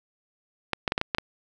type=clicks; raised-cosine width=0.3 ms; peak=-8 dBFS; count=7; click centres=0.733 / 0.878 / 0.921 / 0.979 / 1.014 / 1.148 / 1.184 s; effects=none